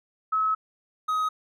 sine / triangle tone pair in turn, 1289 / 1261.7 Hz, E6 / D#6, -39 / +24 cents, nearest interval unison, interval 37 cents, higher first, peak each -21 dBFS, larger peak neither, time 0.32-0.55 / 1.08-1.29 s, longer first, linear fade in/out 10 ms, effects none

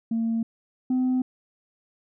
sine tone pair in turn, 227.5 / 255.4 Hz, A#3 / C4, -42 / -42 cents, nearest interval major second, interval 200 cents, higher second, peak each -21 / -18 dBFS, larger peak second, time 0.11-0.43 / 0.9-1.22 s, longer neither, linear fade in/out 5 ms, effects tanh soft clip ceiling -19 dBFS

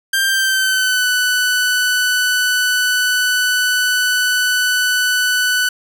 sawtooth tone with pitch glide, 1582 to 1493.2 Hz, G6 to F#6, +15 to +15 cents, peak -10 dBFS, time 0.13-5.69 s, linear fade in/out 5 ms, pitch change -100 cents, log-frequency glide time 0.26-1.06 s, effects none

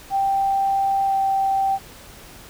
sine tone with pitch glide, 784 to 779 Hz, G5 to G5, 0 to -11 cents, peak -17 dBFS, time 0.1-1.79 s, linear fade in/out 50 ms, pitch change -11 cents, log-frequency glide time 1.05-1.15 s, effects pink hiss -43 dBFS RMS until 2.49 s

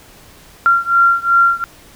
sine beating tone pair, 1377 / 1379.7 Hz, F6 / F6, -25 / -21 cents, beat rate 2.7 Hz, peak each -12 / -13 dBFS, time 0.66-1.64 s, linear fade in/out 0 ms, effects pink hiss -43 dBFS RMS until 1.95 s

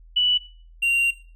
sine / triangle tone pair in turn, 2960 / 2765 Hz, F#7 / F7, 0 / -18 cents, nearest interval minor second, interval 118 cents, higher first, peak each -16 dBFS, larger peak neither, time 0.16-0.38 / 0.82-1.11 s, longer second, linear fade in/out 10 ms, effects noise-tail reverb RT60 0.4 s tail -17 dB re dry + added 41 Hz sine -45 dBFS peak until 1.35 s

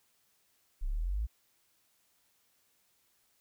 sine exponential sweep, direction up, 30.87 to 58.9 Hz, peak -30 dBFS, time 0.81-1.27 s, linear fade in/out 20 ms, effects white hiss -72 dBFS RMS until 3.4 s

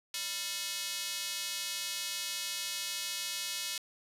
square tone with high-pass filter, 196.7 Hz, G3, 6 cents sharp, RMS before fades -37 dBFS, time 0.14-3.78 s, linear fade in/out 2 ms, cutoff 3500 Hz, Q 1.1, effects resampled to 32000 Hz

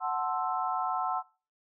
sine chord, F# half-diminished seventh, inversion none, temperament equal, 740 / 880 / 1046.5 / 1318.5 Hz, F#5 / A5 / C6 / E6, 0 / 0 / 0 / 0 cents, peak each -32 / -35 / -34 / -34 dBFS, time 0-1.23 s, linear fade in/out 50 ms, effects noise-tail reverb RT60 0.4 s tail -24 dB re dry

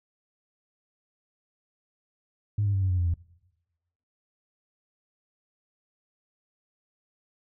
sine tone with pitch steps, 103.83 / 100.41 / 97.1 / 93.9 / 90.81 / 87.82 / 84.92 Hz, G#2 / G2 / G2 / F#2 / F#2 / F2 / F2, 0 / +42 / -16 / +26 / -32 / +10 / -48 cents, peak -21 dBFS, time 2.58-3.14 s, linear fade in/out 5 ms, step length 80 ms, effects noise-tail reverb RT60 1.0 s tail -22 dB re dry + tanh soft clip ceiling -18 dBFS

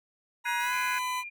40% pulse tone with pitch glide, 955 to 1004.2 Hz, A#5 to B5, +42 to +29 cents, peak -29 dBFS, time 0.44-1.24 s, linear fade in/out 50 ms, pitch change +87 cents, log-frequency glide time 0.6-0.73 s
sine chord, Ab dominant seventh, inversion third, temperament equal, 1480 / 1661.2 / 2093 / 2489 Hz, Gb6 / Ab6 / C7 / Eb7, 0 / 0 / 0 / 0 cents, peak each -35 / -35 / -37 / -35 dBFS, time 0.45-0.99 s, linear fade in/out 10 ms
white noise, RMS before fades -47 dBFS, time 0.6-1 s, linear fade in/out 5 ms
sine tone, 2400 Hz, D7, 37 cents sharp, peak -37 dBFS, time 0.72-1.3 s, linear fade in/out 20 ms
effects none

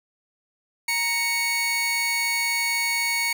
sawtooth tone pair together, 934.2 / 2222 Hz, A#5 / C#7, +3 / +4 cents, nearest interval octave + minor third, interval 1501 cents, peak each -27 / -19 dBFS, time 0.88-3.33 s, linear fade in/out 5 ms, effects none

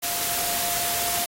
sine tone in noise, 698.5 Hz, F5, in tune, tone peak -33 dBFS, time 0.02-1.26 s, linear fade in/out 20 ms, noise white, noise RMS -26 dBFS, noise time 0.02-1.26 s, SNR -10 dB, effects AAC 48 kbps

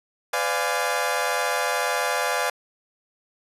20% pulse chord, B diminished seventh, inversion none, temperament equal with one note detuned, 505.4 / 587.3 / 698.5 / 830.6 Hz, B4 / D5 / F5 / Ab5, +40 / 0 / 0 / 0 cents, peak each -23 dBFS, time 0.33-2.5 s, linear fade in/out 5 ms, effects resampled to 32000 Hz

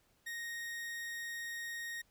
40% pulse tone, 1864.7 Hz, A#6, in tune, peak -39 dBFS, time 0.26-2.02 s, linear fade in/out 10 ms, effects pink hiss -72 dBFS RMS until 2.1 s

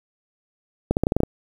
clicks, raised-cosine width 2 ms, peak -5 dBFS, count 8, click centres 0.91 / 0.969 / 1.036 / 1.069 / 1.121 / 1.166 / 1.204 / 1.234 s, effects 7-bit

